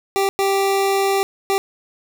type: tone bursts at uneven times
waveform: 25% pulse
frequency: 392 Hz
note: G4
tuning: in tune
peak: -12 dBFS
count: 3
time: 0.16-0.29 / 0.39-1.23 / 1.5-1.58 s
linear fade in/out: 0 ms
effects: none